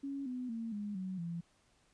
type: tone with pitch steps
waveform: sine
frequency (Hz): 277.2 / 251.3 / 227.8 / 206.5 / 187.16 / 169.65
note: C#4 / B3 / A#3 / G#3 / F#3 / F3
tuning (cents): 0 / +30 / -40 / -10 / +20 / -50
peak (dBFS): -37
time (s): 0.03-1.41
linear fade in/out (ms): 10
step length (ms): 230
effects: pink hiss -71 dBFS RMS until 1.93 s + resampled to 22050 Hz